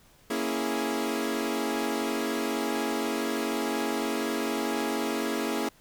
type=chord; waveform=sawtooth; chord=A# half-diminished seventh; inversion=none; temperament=equal; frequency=233.1 / 277.2 / 329.6 / 415.3 Hz; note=A#3 / C#4 / E4 / G#4; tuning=0 / 0 / 0 / 0 cents; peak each=-29 dBFS; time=0.3-5.69 s; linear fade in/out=5 ms; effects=pink hiss -59 dBFS RMS until 5.8 s